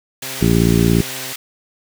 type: tone with pitch glide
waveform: 10% pulse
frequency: 132.4 to 131.03 Hz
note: C3 to C3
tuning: +21 to +3 cents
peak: -25 dBFS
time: 0.22-1.33 s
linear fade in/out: 5 ms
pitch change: -18 cents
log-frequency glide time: 0.94-1.02 s
type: high-pass noise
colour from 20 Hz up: pink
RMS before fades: -28 dBFS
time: 0.22-1.36 s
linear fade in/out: 5 ms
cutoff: 1700 Hz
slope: 12 dB/octave
type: harmonic tone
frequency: 57.3 Hz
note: A#1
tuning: 29 cents flat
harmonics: 1 / 2 / 3 / 4 / 5 / 6 / 7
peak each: -21 / -18 / -15 / -19 / -21 / -21 / -21 dBFS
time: 0.41-1.02 s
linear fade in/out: 10 ms
effects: none